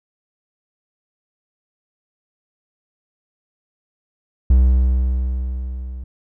triangle tone with level ramp, 63.4 Hz, B1, 46 cents sharp, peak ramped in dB -6 to -26 dBFS, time 4.5-6.04 s, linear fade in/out 5 ms, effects none

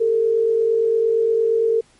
sine tone pair together, 405.5 / 454.2 Hz, G#4 / A#4, -41 / -45 cents, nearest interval major second, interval 196 cents, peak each -23 / -15 dBFS, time 0-1.81 s, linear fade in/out 10 ms, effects pink hiss -55 dBFS RMS until 1.99 s + MP3 48 kbps

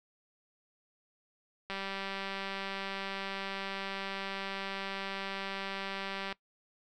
click train, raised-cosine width 0.3 ms, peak -22 dBFS, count 903, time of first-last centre 1.7-6.326 s, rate 195 Hz, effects noise-tail reverb RT60 0.1 s tail -21 dB re dry

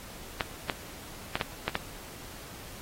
clicks, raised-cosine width 0.3 ms, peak -11 dBFS, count 6, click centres 0.408 / 0.698 / 1.355 / 1.412 / 1.68 / 1.754 s, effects pink hiss -46 dBFS RMS until 2.81 s + AAC 48 kbps

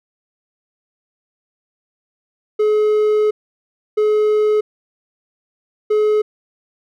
triangle tone bursts at uneven times, 425.3 Hz, G#4, 41 cents sharp, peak -10 dBFS, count 3, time 2.59-3.31 / 3.97-4.61 / 5.9-6.22 s, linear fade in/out 10 ms, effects none

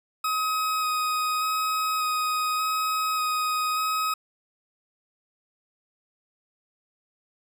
40% pulse tone with vibrato, 1261 Hz, D#6, 23 cents sharp, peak -23 dBFS, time 0.24-4.14 s, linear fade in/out 5 ms, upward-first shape square, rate 0.85 Hz, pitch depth 10 cents each way, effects none

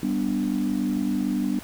sine chord, G major, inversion none, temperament equal, 196 / 246.9 / 293.7 Hz, G3 / B3 / D4, 0 / 0 / 0 cents, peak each -26 / -25 / -26 dBFS, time 0.03-1.59 s, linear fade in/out 2 ms, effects tanh soft clip ceiling -15 dBFS + pink hiss -43 dBFS RMS until 1.63 s

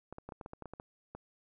clicks, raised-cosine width 1 ms, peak -30 dBFS, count 12, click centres 0.126 / 0.184 / 0.29 / 0.322 / 0.412 / 0.461 / 0.534 / 0.623 / 0.657 / 0.736 / 0.799 / 1.15 s, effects none

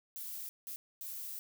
violet noise bursts at uneven times, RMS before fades -43 dBFS, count 3, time 0.16-0.49 / 0.67-0.76 / 1.01-1.39 s, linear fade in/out 0 ms, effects none

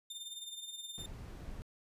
sawtooth tone with tremolo, 3611 Hz, A7, 44 cents sharp, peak -38 dBFS, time 0.1-1.06 s, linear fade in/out 5 ms, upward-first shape sine, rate 19 Hz, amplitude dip 60%
brown noise, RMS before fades -46 dBFS, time 0.98-1.62 s, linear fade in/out 0 ms
effects resampled to 32000 Hz

